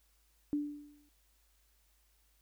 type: tone with exponential decay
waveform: sine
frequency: 293.1 Hz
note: D4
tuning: 3 cents flat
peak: -28 dBFS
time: 0.53-1.09 s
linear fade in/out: 0 ms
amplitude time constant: 120 ms
effects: added 52 Hz sine -70 dBFS peak until 2.41 s + white hiss -73 dBFS RMS until 2.41 s